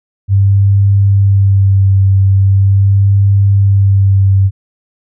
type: tone with vibrato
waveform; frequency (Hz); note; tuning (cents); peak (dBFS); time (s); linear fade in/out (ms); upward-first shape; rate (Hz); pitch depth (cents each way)
sine; 98.2; G2; +4; -5; 0.28-4.51; 50; sine; 0.41; 22
effects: none